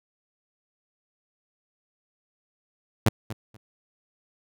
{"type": "tone with echo", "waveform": "sawtooth", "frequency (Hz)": 110.5, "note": "A2", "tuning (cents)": 8, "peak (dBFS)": -12, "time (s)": [3.06, 3.09], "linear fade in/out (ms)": 5, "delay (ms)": 240, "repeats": 2, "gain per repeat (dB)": -15, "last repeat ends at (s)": 3.57, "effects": []}